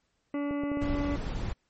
harmonic tone, 287.1 Hz, D4, 39 cents flat, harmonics 1 / 2 / 3 / 4 / 5 / 7 / 8 / 9 / 10, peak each -29 / -37 / -47 / -44 / -51 / -46 / -58 / -55 / -60 dBFS, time 0.34-1.16 s, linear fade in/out 2 ms
clicks, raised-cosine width 2 ms, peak -24 dBFS, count 4, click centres 0.51 / 0.636 / 0.717 / 0.772 s
brown noise, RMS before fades -32 dBFS, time 0.81-1.53 s, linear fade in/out 10 ms
effects pink hiss -75 dBFS RMS until 1.69 s + MP3 32 kbps

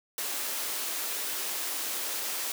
white high-pass noise, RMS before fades -33 dBFS, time 0.18-2.52 s, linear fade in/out 2 ms, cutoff 270 Hz, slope 24 dB/octave, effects none

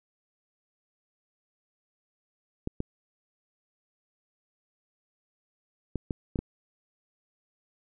clicks, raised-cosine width 3 ms, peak -17 dBFS, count 6, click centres 2.674 / 2.804 / 5.957 / 6.108 / 6.358 / 6.39 s, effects none

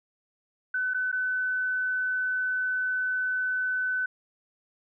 sine tone with dropouts, 1508 Hz, F#6, 32 cents sharp, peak -25 dBFS, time 0.74-4.06 s, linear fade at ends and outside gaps 5 ms, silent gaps 0.937-0.944 / 1.117-1.126 s, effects none

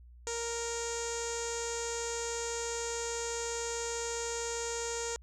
sawtooth tone with low-pass filter, 466.2 Hz, A#4, in tune, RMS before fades -36 dBFS, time 0.27-5.16 s, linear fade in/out 0 ms, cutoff 7000 Hz, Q 8.3, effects added 60 Hz sine -51 dBFS peak until 5.22 s

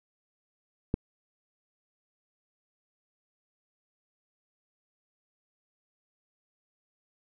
click, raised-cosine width 3 ms, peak -13 dBFS, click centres 0.941 s, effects none

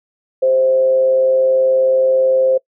sine tone with frequency modulation, 523.3 Hz, C5, in tune, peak -10 dBFS, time 0.42-2.58 s, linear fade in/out 10 ms, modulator 128 Hz, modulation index 0.26, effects noise-tail reverb RT60 0.1 s tail -24 dB re dry

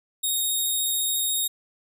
5% pulse tone with vibrato, 3733 Hz, A#7, 2 cents sharp, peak -16 dBFS, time 0.23-1.48 s, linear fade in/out 10 ms, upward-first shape square, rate 14 Hz, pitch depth 8 cents each way, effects none

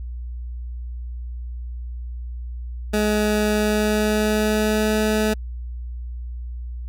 20% pulse tone with pitch glide, 211.3 to 215.1 Hz, G#3 to A3, +30 to -39 cents, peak -13 dBFS, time 2.93-5.34 s, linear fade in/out 10 ms, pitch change +31 cents, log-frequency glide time 3.52-4.96 s, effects added 60 Hz sine -28 dBFS peak until 6.88 s

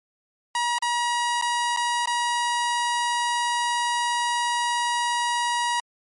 sawtooth tone with dropouts, 957 Hz, A#5, 45 cents sharp, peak -18 dBFS, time 0.55-5.8 s, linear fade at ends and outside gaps 2 ms, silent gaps 0.784-0.823 / 1.414-1.422 / 1.764-1.771 / 2.058-2.073 s, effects MP3 48 kbps

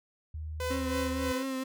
sine tone with pitch glide, 77.78 to 77.15 Hz, D#2 to D#2, 0 to -14 cents, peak -35 dBFS, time 0.34-1.32 s, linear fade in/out 5 ms, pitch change -14 cents, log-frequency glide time 0.81-0.89 s
sawtooth tone with tremolo, 504 Hz, B4, 35 cents sharp, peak -27 dBFS, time 0.6-1.43 s, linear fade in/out 2 ms, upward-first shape sine, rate 3.2 Hz, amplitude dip 70%
35% pulse tone with vibrato, 264.3 Hz, C4, 18 cents sharp, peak -30 dBFS, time 0.7-1.64 s, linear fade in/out 10 ms, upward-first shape triangle, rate 4.3 Hz, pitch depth 32 cents each way
effects none

